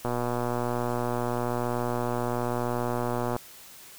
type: click train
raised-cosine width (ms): 1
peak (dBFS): -15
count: 402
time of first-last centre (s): 0.05-3.364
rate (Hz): 121
effects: white hiss -48 dBFS RMS until 3.98 s